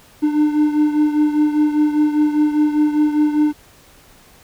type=beating tone pair; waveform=triangle; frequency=299.5 / 304.5 Hz; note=D4 / D#4; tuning=+34 / -37 cents; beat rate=5 Hz; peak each=-12 / -18 dBFS; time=0.22-3.53 s; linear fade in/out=20 ms; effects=pink hiss -48 dBFS RMS until 4.43 s